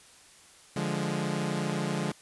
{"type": "chord", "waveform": "sawtooth", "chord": "D diminished", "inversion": "none", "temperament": "equal", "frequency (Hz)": [146.83, 174.61, 207.7], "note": ["D3", "F3", "Ab3"], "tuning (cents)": [0, 0, 0], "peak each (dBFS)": -29, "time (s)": [0.76, 2.12], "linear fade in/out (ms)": 5, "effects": ["white hiss -55 dBFS RMS until 2.21 s", "resampled to 24000 Hz"]}